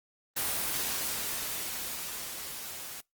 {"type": "noise with level ramp", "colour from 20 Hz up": "white", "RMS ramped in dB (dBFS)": [-30, -42], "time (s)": [0.36, 3.01], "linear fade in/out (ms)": 10, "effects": ["noise-tail reverb RT60 0.2 s tail -26 dB re dry", "Opus 24 kbps"]}